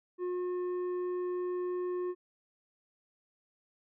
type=tone with tanh clipping; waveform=sine; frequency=359.7 Hz; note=F#4; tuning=49 cents flat; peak=-33 dBFS; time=0.18-2.15 s; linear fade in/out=50 ms; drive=7 dB; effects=none